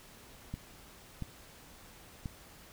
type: clicks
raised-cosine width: 5 ms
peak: -25 dBFS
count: 3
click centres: 0.54 / 1.223 / 2.258 s
effects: pink hiss -55 dBFS RMS until 2.72 s